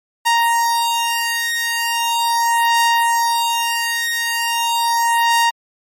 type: beating tone pair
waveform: sawtooth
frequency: 932.3 / 932.69 Hz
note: A#5 / A#5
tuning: 0 / +1 cents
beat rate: 0.39 Hz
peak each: -14 dBFS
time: 0.25-5.51 s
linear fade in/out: 20 ms
effects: MP3 64 kbps